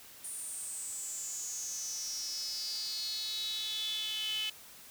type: tone with high-pass filter sweep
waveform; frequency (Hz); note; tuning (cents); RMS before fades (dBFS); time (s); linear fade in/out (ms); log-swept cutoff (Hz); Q
sawtooth; 431.4; A4; -34; -38; 0.24-4.5; 5; 9500 to 2900; 9.3
effects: white hiss -53 dBFS RMS until 4.9 s